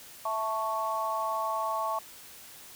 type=chord; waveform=sine; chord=A major; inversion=second; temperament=equal; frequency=659.3 / 880 / 1108.7 Hz; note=E5 / A5 / C#6; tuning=0 / 0 / 0 cents; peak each=-34 / -33 / -31 dBFS; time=0.25-1.99 s; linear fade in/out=5 ms; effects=white hiss -49 dBFS RMS until 2.75 s